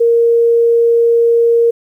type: tone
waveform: sine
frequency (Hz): 466.2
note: A#4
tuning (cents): 0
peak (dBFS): -7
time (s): 0-1.71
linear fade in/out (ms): 10
effects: 8-bit